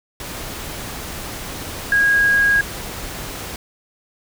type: tone in noise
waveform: sine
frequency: 1640 Hz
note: G#6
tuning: 22 cents flat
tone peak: -12 dBFS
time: 1.92-2.61 s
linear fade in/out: 2 ms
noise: pink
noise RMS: -30 dBFS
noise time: 0.2-3.56 s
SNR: +15 dB
effects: none